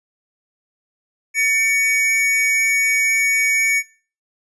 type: tone pair together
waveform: square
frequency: 1785 / 2251 Hz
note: A6 / C#7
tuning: +24 / +26 cents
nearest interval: major third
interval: 402 cents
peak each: -27 / -16 dBFS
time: 1.34-3.83 s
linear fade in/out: 50 ms
effects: noise-tail reverb RT60 0.4 s tail -20 dB re dry + resampled to 24000 Hz